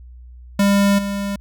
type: tone with level steps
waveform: square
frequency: 200 Hz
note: G3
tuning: 35 cents sharp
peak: -13 / -22 dBFS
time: 0.59-1.36 s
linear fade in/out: 5 ms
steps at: 0.98 s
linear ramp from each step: 10 ms
effects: added 61 Hz sine -37 dBFS peak until 1.4 s